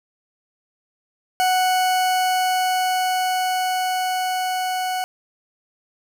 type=tone with level ramp; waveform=40% pulse; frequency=740 Hz; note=F#5; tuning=in tune; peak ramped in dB=-15 to -21 dBFS; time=1.4-5.04 s; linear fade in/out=0 ms; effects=none